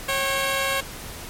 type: tone pair together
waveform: 10% pulse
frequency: 545 / 770.7 Hz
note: C#5 / G5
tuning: -29 / -30 cents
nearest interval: tritone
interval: 599 cents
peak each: -14 / -22 dBFS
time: 0.08-0.81 s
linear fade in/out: 10 ms
effects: pink hiss -37 dBFS RMS until 1.29 s + MP3 64 kbps